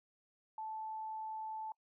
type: tone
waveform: sine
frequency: 875 Hz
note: A5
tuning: 10 cents flat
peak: -40 dBFS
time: 0.58-1.72 s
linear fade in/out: 2 ms
effects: noise-tail reverb RT60 0.1 s tail -26 dB re dry